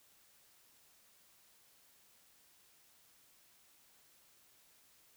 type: silence
effects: white hiss -67 dBFS RMS until 5.16 s